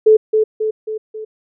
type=tone with echo; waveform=sine; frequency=434.2 Hz; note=A4; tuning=23 cents flat; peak=-5 dBFS; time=0.06-0.17 s; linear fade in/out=10 ms; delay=270 ms; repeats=4; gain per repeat=-5 dB; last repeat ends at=1.25 s; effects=none